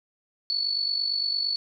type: tone with amplitude modulation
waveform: sine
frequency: 4435 Hz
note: C#8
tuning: in tune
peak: -21 dBFS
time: 0.5-1.56 s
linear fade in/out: 0 ms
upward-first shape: sine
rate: 48.8 Hz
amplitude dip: 65%
effects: none